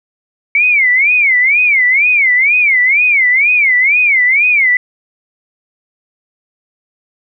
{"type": "tone with vibrato", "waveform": "sine", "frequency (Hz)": 2217, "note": "C#7", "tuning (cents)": 0, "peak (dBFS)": -7, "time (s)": [0.55, 4.77], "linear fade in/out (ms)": 2, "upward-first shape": "sine", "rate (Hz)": 2.1, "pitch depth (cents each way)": 210, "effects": []}